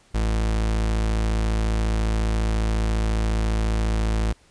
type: tone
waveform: 40% pulse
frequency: 54.5 Hz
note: A1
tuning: 16 cents flat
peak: -19 dBFS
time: 0.14-4.33 s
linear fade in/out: 10 ms
effects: pink hiss -57 dBFS RMS until 4.5 s + resampled to 22050 Hz